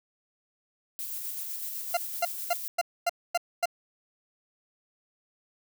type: noise with tremolo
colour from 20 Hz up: violet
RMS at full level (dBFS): -35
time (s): 0.99-2.68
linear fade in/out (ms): 0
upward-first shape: square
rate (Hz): 7.9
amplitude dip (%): 25
type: tone bursts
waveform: 40% pulse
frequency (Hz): 693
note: F5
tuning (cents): -14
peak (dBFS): -22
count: 7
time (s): 1.94-3.657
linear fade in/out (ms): 5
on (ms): 31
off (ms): 250
effects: none